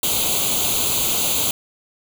white noise with comb filter, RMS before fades -20 dBFS, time 0.03-1.51 s, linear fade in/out 2 ms, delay 0.28 ms, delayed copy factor +0.85, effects none

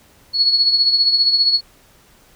sine tone with tremolo, 4371 Hz, C#8, 25 cents flat, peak -9 dBFS, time 0.33-1.61 s, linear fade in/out 50 ms, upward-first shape triangle, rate 15 Hz, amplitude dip 65%, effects pink hiss -51 dBFS RMS until 2.35 s

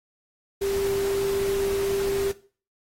sine tone in noise, 394.8 Hz, G4, 12 cents sharp, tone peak -23 dBFS, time 0.61-2.32 s, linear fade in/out 10 ms, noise pink, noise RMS -35 dBFS, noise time 0.61-2.32 s, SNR +9 dB, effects noise-tail reverb RT60 0.4 s tail -17 dB re dry + AAC 48 kbps

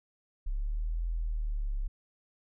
sine exponential two-way sweep, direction up then down, 33.53 to 42.52 to 33.53 Hz, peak -29 dBFS, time 0.46-1.88 s, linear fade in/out 10 ms, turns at 1.03 s, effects none

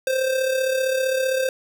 square tone with amplitude modulation, 523.3 Hz, C5, in tune, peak -18 dBFS, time 0.07-1.49 s, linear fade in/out 2 ms, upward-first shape sine, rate 35.4 Hz, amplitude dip 50%, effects none

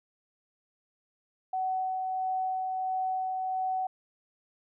sine tone with tremolo, 751 Hz, F#5, 26 cents sharp, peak -27 dBFS, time 1.53-3.87 s, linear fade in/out 5 ms, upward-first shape sine, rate 1.5 Hz, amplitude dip 25%, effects none

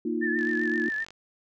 sine chord, Bb suspended fourth, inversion none, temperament equal, 233.1 / 311.1 / 349.2 Hz, Bb3 / Eb4 / F4, 0 / 0 / 0 cents, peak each -30 dBFS, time 0.05-0.89 s, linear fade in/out 5 ms
sine tone with vibrato, 1758 Hz, A6, 2 cents flat, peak -27 dBFS, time 0.21-1.05 s, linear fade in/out 20 ms, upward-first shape triangle, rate 7.7 Hz, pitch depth 61 cents each way
click train, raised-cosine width 0.2 ms, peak -28 dBFS, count 36, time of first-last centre 0.39-1.106 s, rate 48.9 Hz
effects none

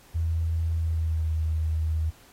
sine tone with pitch glide, 82 to 79.3 Hz, E2 to D#2, -9 to +33 cents, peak -23 dBFS, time 0.14-2.11 s, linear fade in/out 20 ms, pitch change -58 cents, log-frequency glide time 0.72-1.36 s, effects pink hiss -55 dBFS RMS until 2.32 s + AAC 48 kbps

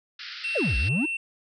white band-pass noise, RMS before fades -39 dBFS, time 0.19-0.89 s, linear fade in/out 5 ms, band 1300 to 5200 Hz, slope 96 dB/octave
triangle tone, 2700 Hz, E7, 41 cents sharp, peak -25 dBFS, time 0.44-1.17 s, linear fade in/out 5 ms
triangle exponential two-way sweep, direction down then up, 692 to 53.8 to 338.8 Hz, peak -21 dBFS, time 0.55-1.06 s, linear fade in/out 10 ms, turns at 0.77 s
effects resampled to 22050 Hz

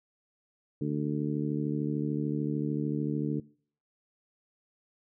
harmonic tone, 73.42 Hz, D2, in tune, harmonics 2 / 3 / 4 / 5 / 6, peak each -32 / -35 / -32 / -40 / -39 dBFS, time 0.81-3.4 s, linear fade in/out 5 ms, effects noise-tail reverb RT60 0.5 s tail -22 dB re dry

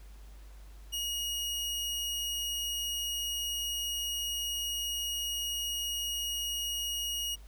sawtooth tone, 2879 Hz, F#7, 48 cents flat, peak -29 dBFS, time 0.92-7.36 s, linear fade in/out 20 ms, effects added 50 Hz sine -47 dBFS peak until 7.47 s + pink hiss -61 dBFS RMS until 7.47 s

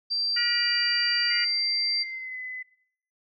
sine tone, 4699 Hz, D8, in tune, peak -24 dBFS, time 0.1-2.04 s, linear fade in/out 20 ms
harmonic tone, 477.3 Hz, A#4, 41 cents sharp, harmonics 3 / 4 / 5 / 6, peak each -30 / -29 / -35 / -33 dBFS, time 0.36-1.45 s, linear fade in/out 10 ms
sine tone with pitch glide, 2101 to 2018 Hz, C7 to B6, +7 to +37 cents, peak -33 dBFS, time 1.3-2.63 s, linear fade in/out 10 ms, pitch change -70 cents, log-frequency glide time 2.02-2.39 s
effects noise-tail reverb RT60 0.6 s tail -19 dB re dry

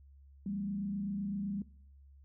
sine tone with frequency modulation, 199.9 Hz, G3, 34 cents sharp, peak -34 dBFS, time 0.46-1.62 s, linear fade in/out 2 ms, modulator 27.8 Hz, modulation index 0.66, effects noise-tail reverb RT60 0.6 s tail -20 dB re dry + added 69 Hz sine -55 dBFS peak until 2.24 s

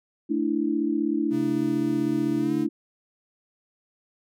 sine chord, A suspended fourth, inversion none, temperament equal, 220 / 293.7 / 329.6 Hz, A3 / D4 / E4, 0 / 0 / 0 cents, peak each -29 / -25 / -26 dBFS, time 0.29-2.69 s, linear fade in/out 20 ms
square tone with pitch glide, 135.9 to 143.81 Hz, C#3 to D3, -34 to -36 cents, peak -34 dBFS, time 1.3-2.67 s, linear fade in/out 50 ms, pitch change +98 cents, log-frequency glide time 2.39-2.52 s
effects none

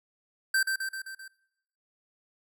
square tone with echo, 1561 Hz, G6, 8 cents flat, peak -23 dBFS, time 0.54-0.63 s, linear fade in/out 5 ms, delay 130 ms, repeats 5, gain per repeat -4 dB, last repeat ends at 1.28 s, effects noise-tail reverb RT60 0.9 s tail -24 dB re dry

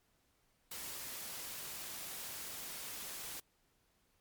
white noise, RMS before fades -45 dBFS, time 0.71-3.4 s, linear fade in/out 5 ms, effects pink hiss -75 dBFS RMS until 4.2 s + MP3 96 kbps

